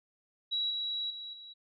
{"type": "tone with level steps", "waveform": "sine", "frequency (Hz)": 3890, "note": "B7", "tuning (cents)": -27, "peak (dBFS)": [-29, -32, -40, -46], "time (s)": [0.51, 1.54], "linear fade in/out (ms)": 20, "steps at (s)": [0.7, 1.1, 1.33], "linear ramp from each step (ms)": 5, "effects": []}